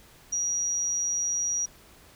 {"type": "tone", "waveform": "sine", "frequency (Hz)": 5760, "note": "F#8", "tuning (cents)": -47, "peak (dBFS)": -25, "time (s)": [0.32, 1.66], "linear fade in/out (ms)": 10, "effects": ["pink hiss -54 dBFS RMS until 2.15 s"]}